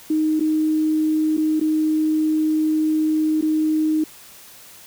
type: tone with dropouts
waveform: sine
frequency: 311.1 Hz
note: D#4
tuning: in tune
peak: -16 dBFS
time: 0.1-4.04 s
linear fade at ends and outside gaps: 5 ms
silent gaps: 0.397-0.406 / 1.369-1.377 / 1.598-1.611 / 3.412-3.424 s
effects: white hiss -44 dBFS RMS until 4.86 s